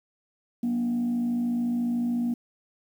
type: tone with frequency modulation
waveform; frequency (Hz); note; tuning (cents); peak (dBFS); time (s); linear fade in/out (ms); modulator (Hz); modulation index
sine; 239.2; A#3; +45; -22; 0.63-2.34; 5; 53.9; 0.32
effects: tanh soft clip ceiling -21 dBFS + 9-bit